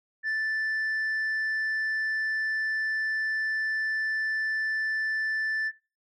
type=tone; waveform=sine; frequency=1760 Hz; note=A6; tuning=in tune; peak=-23 dBFS; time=0.23-5.72 s; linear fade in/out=50 ms; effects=noise-tail reverb RT60 0.3 s tail -20 dB re dry + tanh soft clip ceiling -25 dBFS